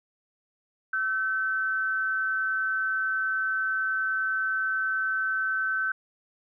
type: tone pair together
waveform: sine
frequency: 1320.6 / 1530 Hz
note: E6 / G6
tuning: +3 / -42 cents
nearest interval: minor third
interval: 255 cents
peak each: -33 / -25 dBFS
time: 0.93-5.92 s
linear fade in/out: 5 ms
effects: none